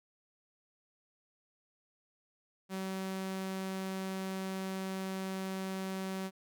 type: tone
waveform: sawtooth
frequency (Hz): 190.3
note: F#3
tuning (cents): +49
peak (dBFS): -32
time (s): 2.69-6.31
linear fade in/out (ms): 50
effects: none